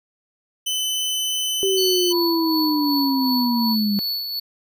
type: tone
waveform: sawtooth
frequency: 3027 Hz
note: F#7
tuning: 39 cents sharp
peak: -18 dBFS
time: 0.66-2.13 s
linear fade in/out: 10 ms
type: linear sweep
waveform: sine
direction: down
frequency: 390.5 to 200 Hz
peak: -18 dBFS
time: 1.63-3.99 s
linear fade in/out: 0 ms
type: tone with tremolo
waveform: square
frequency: 4436 Hz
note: C#8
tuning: in tune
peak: -22 dBFS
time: 1.77-4.4 s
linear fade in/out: 10 ms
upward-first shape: sine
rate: 2.7 Hz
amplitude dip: 45%
type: tone with pitch glide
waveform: sine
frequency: 987.8 to 970.3 Hz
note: B5 to B5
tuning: 0 to -31 cents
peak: -26 dBFS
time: 2.1-3.76 s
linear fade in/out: 50 ms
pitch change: -31 cents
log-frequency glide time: 2.66-3.11 s
effects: none